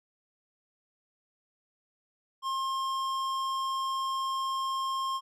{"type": "tone with tanh clipping", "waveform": "sine", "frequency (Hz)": 1066, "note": "C6", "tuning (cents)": 32, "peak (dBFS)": -31, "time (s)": [2.42, 5.21], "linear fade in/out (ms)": 50, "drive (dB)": 15, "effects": []}